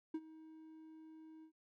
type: tone with ADSR envelope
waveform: triangle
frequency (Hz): 316.9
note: D#4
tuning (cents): +32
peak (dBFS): -34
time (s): 0.14-1.52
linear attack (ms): 6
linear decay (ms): 50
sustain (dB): -18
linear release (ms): 88
effects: none